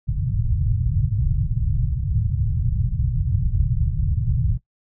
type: low-pass noise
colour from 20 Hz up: white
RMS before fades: -21 dBFS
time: 0.07-4.58 s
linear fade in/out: 10 ms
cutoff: 140 Hz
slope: 48 dB/octave
effects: noise-tail reverb RT60 0.1 s tail -17 dB re dry